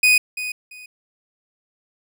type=tone with echo; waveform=40% pulse; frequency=2489 Hz; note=D#7; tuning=in tune; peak=-11 dBFS; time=0.03-0.18 s; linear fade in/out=5 ms; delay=340 ms; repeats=2; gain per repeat=-13 dB; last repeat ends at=0.86 s; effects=none